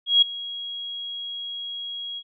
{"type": "tone with ADSR envelope", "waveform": "sine", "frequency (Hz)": 3300, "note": "G#7", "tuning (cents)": -12, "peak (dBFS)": -11, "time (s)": [0.06, 2.23], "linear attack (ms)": 160, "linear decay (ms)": 8, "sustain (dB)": -19, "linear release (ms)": 54, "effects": []}